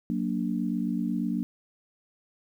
sine chord, Gb augmented, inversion none, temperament equal with one note detuned, 185 / 233.1 / 291.3 Hz, Gb3 / Bb3 / D4, 0 / 0 / -14 cents, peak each -30 / -29 / -32 dBFS, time 0.1-1.43 s, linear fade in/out 0 ms, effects 10-bit

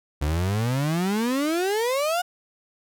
35% pulse exponential sweep, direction up, 70.3 to 734 Hz, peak -20 dBFS, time 0.21-2.22 s, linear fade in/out 10 ms, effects none

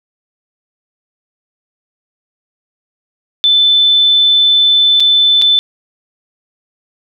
sine tone with dropouts, 3520 Hz, A7, in tune, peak -6 dBFS, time 3.44-5.59 s, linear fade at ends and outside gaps 0 ms, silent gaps 4.999-5.004 / 5.416-5.421 s, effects none

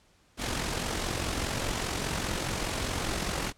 pink noise with amplitude modulation, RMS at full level -29 dBFS, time 0.37-3.53 s, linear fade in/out 50 ms, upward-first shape sine, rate 44.9 Hz, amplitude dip 50%, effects pink hiss -64 dBFS RMS until 3.57 s + low-pass 9000 Hz 12 dB/octave

